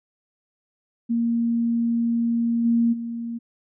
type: tone with level steps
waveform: sine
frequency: 233.1 Hz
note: A#3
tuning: in tune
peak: -19 / -16 / -27 dBFS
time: 1.09-3.39 s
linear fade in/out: 20 ms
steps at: 2.64 / 2.92 s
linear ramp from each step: 20 ms
effects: none